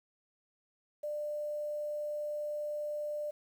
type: tone with quantisation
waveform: sine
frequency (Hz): 595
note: D5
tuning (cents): +22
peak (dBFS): -34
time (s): 1.03-3.31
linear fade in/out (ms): 10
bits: 10
effects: none